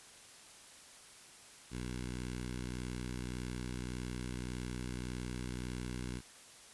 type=tone with notch filter; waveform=10% pulse; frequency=61.74 Hz; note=B1; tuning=in tune; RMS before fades=-41 dBFS; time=1.7-6.22 s; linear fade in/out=50 ms; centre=710 Hz; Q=0.8; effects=white hiss -56 dBFS RMS until 6.73 s + resampled to 24000 Hz